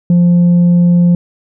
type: tone with tanh clipping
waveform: sine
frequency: 174.61 Hz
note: F3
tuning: in tune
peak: -6 dBFS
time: 0.1-1.15 s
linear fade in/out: 2 ms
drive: 2 dB
effects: none